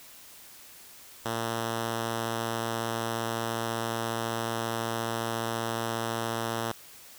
5% pulse tone, 114.6 Hz, A#2, 29 cents flat, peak -18 dBFS, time 1.25-6.72 s, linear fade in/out 5 ms, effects white hiss -50 dBFS RMS until 7.18 s

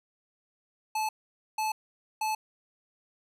square tone bursts, 867 Hz, A5, 26 cents flat, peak -28 dBFS, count 3, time 0.95-2.35 s, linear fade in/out 5 ms, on 140 ms, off 490 ms, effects resampled to 32000 Hz

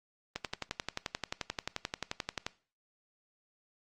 click train, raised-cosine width 0.2 ms, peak -16 dBFS, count 25, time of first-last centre 0.36-2.465 s, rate 11.4 Hz, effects noise-tail reverb RT60 0.4 s tail -19 dB re dry + Opus 24 kbps

